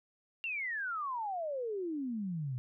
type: exponential sweep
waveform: sine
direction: down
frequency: 2794 to 120.1 Hz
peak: -34 dBFS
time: 0.44-2.58 s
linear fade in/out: 0 ms
effects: none